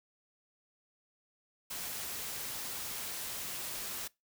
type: noise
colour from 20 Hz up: white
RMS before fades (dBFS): -40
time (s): 1.7-4.08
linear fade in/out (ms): 10
effects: noise-tail reverb RT60 0.2 s tail -22 dB re dry